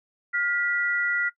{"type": "tone pair together", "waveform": "sine", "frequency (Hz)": [1418.7, 1960], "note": ["F6", "B6"], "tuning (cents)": [27, -14], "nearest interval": "tritone", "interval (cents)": 559, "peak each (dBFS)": -25, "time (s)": [0.33, 1.3], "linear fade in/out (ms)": 20, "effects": ["noise-tail reverb RT60 0.1 s tail -19 dB re dry"]}